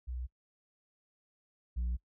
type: tone pair in turn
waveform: sine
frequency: 62.1 / 60.12 Hz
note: B1 / B1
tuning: +10 / -46 cents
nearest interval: minor second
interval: 56 cents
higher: first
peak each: -35 / -28 dBFS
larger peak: second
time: 0.07-0.27 / 1.76-1.97 s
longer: second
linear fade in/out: 20 ms
effects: noise-tail reverb RT60 0.1 s tail -23 dB re dry + tanh soft clip ceiling -30 dBFS